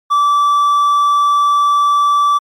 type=tone; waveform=triangle; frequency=1160 Hz; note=D6; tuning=22 cents flat; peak=-7 dBFS; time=0.1-2.39 s; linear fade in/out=20 ms; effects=MP3 96 kbps